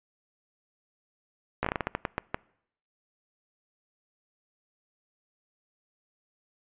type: slowing click train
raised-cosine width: 0.5 ms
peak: -12 dBFS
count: 12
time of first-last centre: 1.63-2.345 s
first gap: 15 ms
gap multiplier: 1.27
effects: noise-tail reverb RT60 0.7 s tail -24 dB re dry + resampled to 8000 Hz